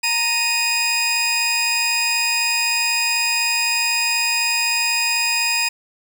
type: tone pair together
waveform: 20% pulse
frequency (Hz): 930.5 / 2489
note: A#5 / D#7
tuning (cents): -3 / 0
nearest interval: octave + perfect fourth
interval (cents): 1703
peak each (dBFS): -20 / -13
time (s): 0.03-5.69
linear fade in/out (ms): 10
effects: none